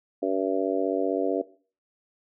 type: harmonic tone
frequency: 95.7 Hz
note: G2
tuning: 41 cents flat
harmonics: 3 / 4 / 5 / 6 / 7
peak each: -28 / -29 / -30 / -31 / -31 dBFS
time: 0.22-1.42 s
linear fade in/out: 10 ms
effects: noise-tail reverb RT60 0.4 s tail -17 dB re dry